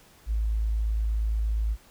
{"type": "tone", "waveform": "sine", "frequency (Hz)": 54.3, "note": "A1", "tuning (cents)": -22, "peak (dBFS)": -23, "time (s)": [0.26, 1.77], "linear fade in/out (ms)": 50, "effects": ["pink hiss -56 dBFS RMS until 1.9 s"]}